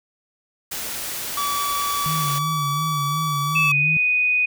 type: noise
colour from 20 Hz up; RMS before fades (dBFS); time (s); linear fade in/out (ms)
white; -29; 0.71-2.39; 10
type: tone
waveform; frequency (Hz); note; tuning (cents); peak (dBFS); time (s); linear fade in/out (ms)
45% pulse; 1147; D6; -41; -22; 1.37-3.72; 5
type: tone with vibrato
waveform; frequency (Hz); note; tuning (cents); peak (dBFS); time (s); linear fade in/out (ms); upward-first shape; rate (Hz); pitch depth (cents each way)
sine; 149.8; D3; +35; -24; 2.06-3.97; 0; sine; 2.8; 93
type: tone with pitch glide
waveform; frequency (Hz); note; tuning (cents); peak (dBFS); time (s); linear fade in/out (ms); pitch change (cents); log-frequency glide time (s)
sine; 2618 to 2487; E7 to D#7; -13 to -1; -16; 3.55-4.46; 10; -88; 3.68-3.74
effects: none